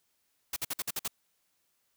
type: noise bursts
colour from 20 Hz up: white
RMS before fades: -33 dBFS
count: 7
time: 0.53-1.079 s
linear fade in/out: 5 ms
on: 33 ms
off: 53 ms
effects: white hiss -75 dBFS RMS until 1.96 s